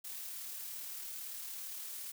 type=noise with amplitude modulation; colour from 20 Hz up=blue; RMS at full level=-43 dBFS; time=0.04-2.12 s; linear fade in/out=10 ms; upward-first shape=sine; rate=37.6 Hz; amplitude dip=25%; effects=none